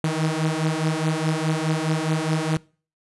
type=beating tone pair; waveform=sawtooth; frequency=155.56 / 160.36 Hz; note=D#3 / E3; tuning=0 / -47 cents; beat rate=4.8 Hz; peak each=-20 dBFS; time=0.04-2.57 s; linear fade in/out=2 ms; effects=noise-tail reverb RT60 0.4 s tail -23 dB re dry + resampled to 24000 Hz